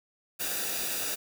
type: noise with comb filter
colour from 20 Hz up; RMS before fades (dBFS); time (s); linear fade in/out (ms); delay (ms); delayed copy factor
white; -32; 0.39-1.16; 20; 0.94; -0.6
effects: none